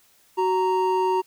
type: tone pair together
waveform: triangle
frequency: 373.5 / 928.5 Hz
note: F#4 / A#5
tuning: +16 / -7 cents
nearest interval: octave + major third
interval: 1577 cents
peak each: -20 dBFS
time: 0.37-1.22 s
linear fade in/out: 20 ms
effects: white hiss -59 dBFS RMS until 1.26 s